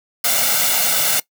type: noise with comb filter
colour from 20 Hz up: white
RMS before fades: -17 dBFS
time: 0.24-1.2 s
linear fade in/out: 5 ms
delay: 1.4 ms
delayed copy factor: +0.7
effects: noise-tail reverb RT60 0.1 s tail -20 dB re dry + high-pass 200 Hz 12 dB/octave